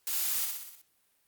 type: noise with echo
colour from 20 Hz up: blue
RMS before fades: -32 dBFS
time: 0.07-0.45 s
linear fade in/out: 2 ms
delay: 61 ms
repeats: 6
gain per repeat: -4 dB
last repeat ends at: 0.816 s
effects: white hiss -71 dBFS RMS until 1.27 s + Opus 48 kbps